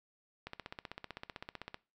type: click train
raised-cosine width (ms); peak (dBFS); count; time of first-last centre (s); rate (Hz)
0.3; -26; 21; 0.47-1.744; 15.7
effects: noise-tail reverb RT60 0.3 s tail -20 dB re dry